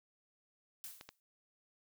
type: noise with exponential decay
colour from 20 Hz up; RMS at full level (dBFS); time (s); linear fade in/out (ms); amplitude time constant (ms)
blue; -44; 0.84-1.2; 0; 77
type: clicks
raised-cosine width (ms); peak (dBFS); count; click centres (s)
0.2; -31; 2; 1.011 / 1.09
effects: none